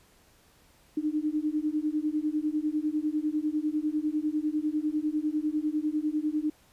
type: beating tone pair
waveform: sine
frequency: 299.6 / 309.6 Hz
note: D4 / D#4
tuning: +35 / -9 cents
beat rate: 10 Hz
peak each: -29 dBFS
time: 0.97-6.5 s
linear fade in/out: 5 ms
effects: pink hiss -61 dBFS RMS until 6.72 s + resampled to 32000 Hz